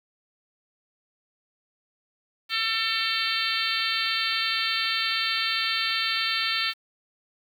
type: harmonic tone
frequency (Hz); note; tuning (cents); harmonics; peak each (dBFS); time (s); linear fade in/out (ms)
448.1; A4; +32; 3 / 4 / 5 / 6 / 7 / 8 / 9 / 10; -32 / -32 / -32 / -32 / -32 / -32 / -32 / -32; 2.49-6.74; 50
effects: 8-bit